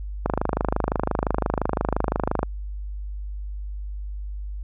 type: click train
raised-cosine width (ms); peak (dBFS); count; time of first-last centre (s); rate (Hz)
1; -7; 57; 0.26-2.431; 25.8
effects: added 50 Hz sine -29 dBFS peak until 4.63 s